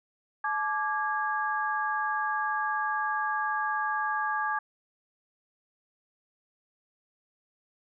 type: tone cluster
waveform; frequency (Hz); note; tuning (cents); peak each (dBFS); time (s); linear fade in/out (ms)
sine; 859 / 1174 / 1642; A5 / D6 / G#6; -42 / -1 / -20; -31; 0.44-4.59; 5
effects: none